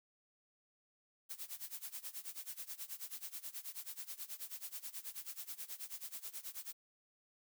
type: noise with tremolo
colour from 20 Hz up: blue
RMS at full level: -44 dBFS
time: 1.29-6.73 s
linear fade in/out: 20 ms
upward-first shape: sine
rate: 9.3 Hz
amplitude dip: 90%
effects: none